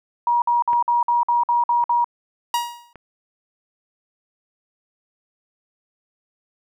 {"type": "tone bursts", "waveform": "sine", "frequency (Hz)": 954, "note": "A#5", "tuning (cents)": 40, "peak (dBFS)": -15, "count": 9, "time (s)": [0.27, 2.044], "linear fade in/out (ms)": 2, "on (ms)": 150, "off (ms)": 53}
{"type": "clicks", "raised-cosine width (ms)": 0.5, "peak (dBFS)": [-19, -26, -25], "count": 3, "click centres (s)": [0.732, 1.837, 2.957]}
{"type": "tone with exponential decay", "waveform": "45% pulse", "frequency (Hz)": 953, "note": "A#5", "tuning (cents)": 38, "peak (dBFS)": -16, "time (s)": [2.54, 2.93], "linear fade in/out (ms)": 2, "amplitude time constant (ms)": 83}
{"effects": []}